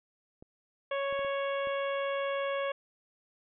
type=clicks; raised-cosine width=2 ms; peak=-36 dBFS; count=5; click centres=0.425 / 1.126 / 1.192 / 1.248 / 1.672 s
type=harmonic tone; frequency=554.4 Hz; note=C#5; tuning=in tune; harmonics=1 / 2 / 3 / 4 / 5 / 6; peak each=-31 / -37 / -41 / -43 / -45 / -47 dBFS; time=0.91-2.72 s; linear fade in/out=5 ms
effects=none